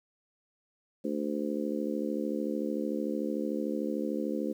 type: harmonic tone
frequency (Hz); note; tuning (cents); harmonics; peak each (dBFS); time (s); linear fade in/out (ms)
73.42; D2; 0; 3 / 4 / 5 / 6 / 7; -34 / -34 / -37 / -41 / -37; 1.04-4.53; 10
effects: 10-bit